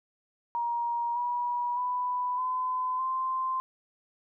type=tone with pitch steps; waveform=sine; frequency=945 / 968.2 / 992 / 1016.3 / 1041.3 Hz; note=A#5 / B5 / B5 / B5 / C6; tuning=+23 / -35 / +7 / +49 / -9 cents; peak=-27 dBFS; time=0.55-3.6 s; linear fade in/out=0 ms; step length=610 ms; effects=none